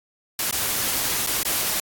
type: noise with dropouts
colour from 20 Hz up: white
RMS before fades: -24 dBFS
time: 0.39-1.8 s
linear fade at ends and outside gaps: 2 ms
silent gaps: 0.511-0.525 / 1.265-1.271 / 1.432-1.451 s
effects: AAC 64 kbps